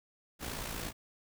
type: noise with amplitude modulation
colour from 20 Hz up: pink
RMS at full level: -37 dBFS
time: 0.39-0.93 s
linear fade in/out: 50 ms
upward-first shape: sine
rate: 57 Hz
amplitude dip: 55%
effects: none